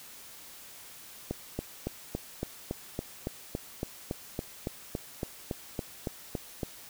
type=click train; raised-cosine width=2 ms; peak=-18 dBFS; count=20; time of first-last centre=1.31-6.632 s; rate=3.57 Hz; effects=white hiss -49 dBFS RMS until 6.89 s